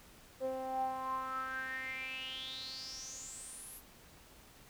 sawtooth tone with band-pass filter sweep, 261.6 Hz, C4, in tune, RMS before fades -41 dBFS, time 0.4-3.82 s, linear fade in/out 50 ms, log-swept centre 540 to 12000 Hz, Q 9.5, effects pink hiss -59 dBFS RMS until 4.69 s

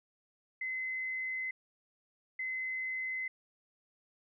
sine tone bursts at uneven times, 2046 Hz, C7, 39 cents flat, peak -34 dBFS, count 2, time 0.61-1.51 / 2.39-3.28 s, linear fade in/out 5 ms, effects none

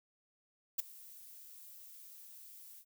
violet noise with ADSR envelope, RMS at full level -30 dBFS, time 0.78-2.85 s, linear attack 14 ms, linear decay 11 ms, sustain -24 dB, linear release 67 ms, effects none

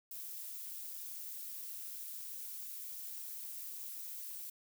violet noise with amplitude modulation, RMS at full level -42 dBFS, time 0.11-4.5 s, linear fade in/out 5 ms, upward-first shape sine, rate 235 Hz, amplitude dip 75%, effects none

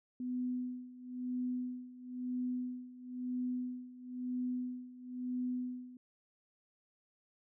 sine tone with tremolo, 250 Hz, B3, 21 cents sharp, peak -33 dBFS, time 0.2-5.97 s, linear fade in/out 2 ms, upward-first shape sine, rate 1 Hz, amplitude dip 85%, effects none

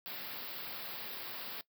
white band-stop noise, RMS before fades -43 dBFS, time 0.06-1.61 s, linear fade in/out 0 ms, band 5100 to 13000 Hz, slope 96 dB/octave, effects noise-tail reverb RT60 0.1 s tail -20 dB re dry + high-pass 150 Hz 12 dB/octave

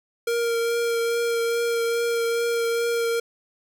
square tone with vibrato, 466.2 Hz, A#4, in tune, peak -22 dBFS, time 0.27-3.2 s, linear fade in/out 5 ms, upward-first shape triangle, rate 2.4 Hz, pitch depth 15 cents each way, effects none

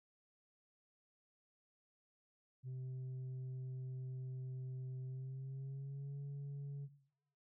sine tone with pitch glide, 129.2 to 140.89 Hz, C3 to C#3, -21 to +28 cents, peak -40 dBFS, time 2.63-6.89 s, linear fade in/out 50 ms, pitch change +149 cents, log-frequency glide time 5.03-6.18 s, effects noise-tail reverb RT60 0.8 s tail -17 dB re dry + tanh soft clip ceiling -42 dBFS

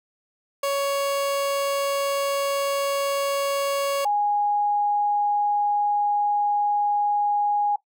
30% pulse / sine tone pair in turn, 558 / 824.8 Hz, C#5 / G#5, +11 / -12 cents, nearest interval perfect fifth, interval 677 cents, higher second, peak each -19 dBFS, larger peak neither, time 0.63-4.05 / 4.05-7.76 s, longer second, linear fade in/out 5 ms, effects noise-tail reverb RT60 0.1 s tail -18 dB re dry

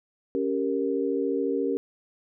sine chord, G diminished, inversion second, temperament equal, 277.2 / 392 / 466.2 Hz, Db4 / G4 / Bb4, 0 / 0 / 0 cents, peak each -28 dBFS, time 0.35-1.77 s, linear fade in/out 0 ms, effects none

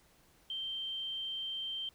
sine tone, 3136 Hz, G7, in tune, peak -36 dBFS, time 0.5-1.89 s, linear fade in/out 2 ms, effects pink hiss -66 dBFS RMS until 1.94 s

